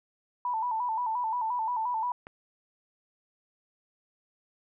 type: tone with vibrato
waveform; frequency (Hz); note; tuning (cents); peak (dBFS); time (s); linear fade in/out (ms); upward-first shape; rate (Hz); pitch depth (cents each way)
sine; 932.3; A#5; 0; -27; 0.45-2.12; 2; square; 5.7; 89
type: click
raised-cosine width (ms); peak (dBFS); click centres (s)
0.5; -28; 2.269
effects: none